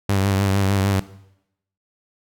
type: tone with vibrato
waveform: sawtooth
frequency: 98 Hz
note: G2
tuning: in tune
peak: -13 dBFS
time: 0.09-1 s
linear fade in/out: 5 ms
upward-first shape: triangle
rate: 6.6 Hz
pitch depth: 50 cents each way
effects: noise-tail reverb RT60 0.8 s tail -17 dB re dry